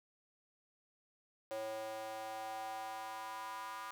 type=tone with high-pass filter sweep; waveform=square; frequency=110 Hz; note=A2; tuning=in tune; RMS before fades=-44 dBFS; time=1.51-3.91 s; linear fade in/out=0 ms; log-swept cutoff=550 to 1100 Hz; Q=4.6; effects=none